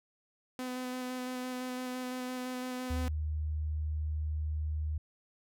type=tone with vibrato; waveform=sawtooth; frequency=252.8 Hz; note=B3; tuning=41 cents sharp; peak=-32 dBFS; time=0.59-3.08 s; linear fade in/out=0 ms; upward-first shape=square; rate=5.9 Hz; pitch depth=10 cents each way
type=tone; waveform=sine; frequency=76.7 Hz; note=D#2; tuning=24 cents flat; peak=-31 dBFS; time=2.9-4.98 s; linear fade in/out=5 ms
effects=none